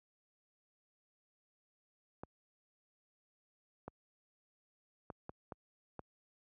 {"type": "clicks", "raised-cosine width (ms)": 1, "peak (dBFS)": -30, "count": 6, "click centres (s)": [2.235, 3.88, 5.102, 5.294, 5.522, 5.993], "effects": ["high-pass 60 Hz 12 dB/octave"]}